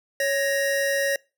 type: tone pair together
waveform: square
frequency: 556 / 1870.2 Hz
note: C#5 / A#6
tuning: +5 / +5 cents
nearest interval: octave + major sixth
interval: 2100 cents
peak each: -24 / -26 dBFS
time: 0.2-1.16 s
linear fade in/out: 2 ms
effects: noise-tail reverb RT60 0.3 s tail -25 dB re dry